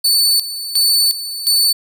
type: tone with tremolo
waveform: sawtooth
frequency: 4492 Hz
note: C#8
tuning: 22 cents sharp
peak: -8 dBFS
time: 0.04-1.73 s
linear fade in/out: 10 ms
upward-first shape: square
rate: 1.4 Hz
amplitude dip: 75%
effects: none